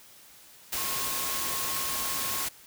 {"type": "tone in noise", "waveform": "sine", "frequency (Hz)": 1082, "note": "C#6", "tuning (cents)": -42, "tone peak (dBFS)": -38, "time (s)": [0.77, 2.45], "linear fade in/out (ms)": 10, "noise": "white", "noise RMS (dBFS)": -31, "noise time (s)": [0.72, 2.49], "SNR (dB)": -10, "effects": ["white hiss -53 dBFS RMS until 2.66 s"]}